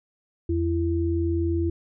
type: tone pair together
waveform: sine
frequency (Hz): 84 / 336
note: E2 / E4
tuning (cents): +33 / +33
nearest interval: 2 octaves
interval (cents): 2400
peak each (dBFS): -24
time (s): 0.49-1.7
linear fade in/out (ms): 5
effects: none